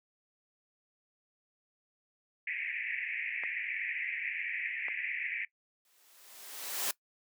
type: band-pass noise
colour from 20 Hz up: white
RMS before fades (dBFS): -37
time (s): 2.47-5.45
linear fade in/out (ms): 5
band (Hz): 1800 to 2500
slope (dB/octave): 96
type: clicks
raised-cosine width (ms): 0.5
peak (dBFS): -27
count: 2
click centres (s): 3.436 / 4.884
type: noise with exponential growth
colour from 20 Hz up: white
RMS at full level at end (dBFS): -31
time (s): 5.85-6.91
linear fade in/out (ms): 2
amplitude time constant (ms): 230
effects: noise-tail reverb RT60 0.1 s tail -20 dB re dry + high-pass 400 Hz 12 dB/octave